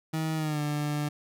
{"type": "tone with pitch glide", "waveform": "30% pulse", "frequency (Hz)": [158.7, 148.07], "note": ["D#3", "D3"], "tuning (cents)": [35, 15], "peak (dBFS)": -25, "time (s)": [0.13, 1.09], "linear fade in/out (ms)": 10, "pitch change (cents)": -120, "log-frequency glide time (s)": [0.35, 0.61], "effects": []}